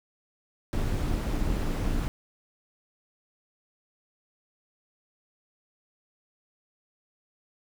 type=noise with amplitude modulation; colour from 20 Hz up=brown; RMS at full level=-25 dBFS; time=0.73-2.08 s; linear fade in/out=0 ms; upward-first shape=sine; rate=259 Hz; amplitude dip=55%; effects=none